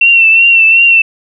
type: tone with vibrato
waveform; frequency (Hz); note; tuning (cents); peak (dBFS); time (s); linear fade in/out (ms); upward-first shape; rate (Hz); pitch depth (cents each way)
sine; 2706; E7; +45; -3; 0.01-1.02; 5; triangle; 2.7; 49
effects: none